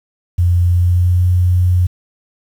sine tone with pitch glide, 87.8 to 89.75 Hz, F2 to F2, +10 to +48 cents, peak -9 dBFS, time 0.38-1.87 s, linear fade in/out 10 ms, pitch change +38 cents, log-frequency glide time 0.62-1.28 s, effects 7-bit

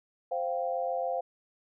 sine chord, C suspended fourth, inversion none, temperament just, 523.3 / 697.7 / 784.9 Hz, C5 / F5 / G5, 0 / -2 / +2 cents, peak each -32 / -32 / -36 dBFS, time 0.31-1.21 s, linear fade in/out 10 ms, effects none

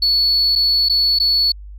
sine tone with dropouts, 4421 Hz, C#8, 5 cents flat, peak -11 dBFS, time 0.02-1.52 s, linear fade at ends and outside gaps 5 ms, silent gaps 0.554-0.558 / 0.887-0.896 / 1.188-1.199 s, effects tanh soft clip ceiling -9 dBFS + added 50 Hz sine -32 dBFS peak until 1.78 s

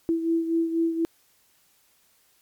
sine beating tone pair, 329.9 / 334 Hz, E4 / E4, +1 / +23 cents, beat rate 4.1 Hz, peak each -22 / -29 dBFS, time 0.09-1.05 s, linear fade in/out 0 ms, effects white hiss -63 dBFS RMS until 2.41 s + MP3 96 kbps

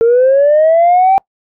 sine linear sweep, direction up, 451.1 to 784 Hz, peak -4 dBFS, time 0.01-1.18 s, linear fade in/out 0 ms, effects noise-tail reverb RT60 0.1 s tail -26 dB re dry + tanh soft clip ceiling -3 dBFS

